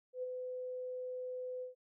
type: tone with ADSR envelope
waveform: sine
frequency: 505 Hz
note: B4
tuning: 39 cents sharp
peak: -35 dBFS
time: 0.13-1.75 s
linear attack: 99 ms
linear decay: 23 ms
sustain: -4 dB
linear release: 130 ms
effects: none